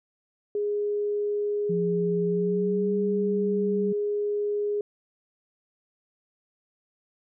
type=tone; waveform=sine; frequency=413.4 Hz; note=G#4; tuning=8 cents flat; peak=-24 dBFS; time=0.55-4.81 s; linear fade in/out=2 ms
type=tone with pitch glide; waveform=sine; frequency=174.61 to 194.86 Hz; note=F3 to G3; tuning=0 to -10 cents; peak=-26 dBFS; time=1.69-3.93 s; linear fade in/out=10 ms; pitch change=+190 cents; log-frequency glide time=2.26-2.95 s
effects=none